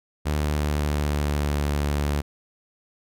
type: tone with pitch glide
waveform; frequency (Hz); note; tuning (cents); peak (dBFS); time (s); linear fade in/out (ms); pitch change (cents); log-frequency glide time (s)
sawtooth; 74.6 to 72.69; D2 to D2; +28 to -17; -18; 0.25-2.22; 20; -45; 0.48-1.62
effects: none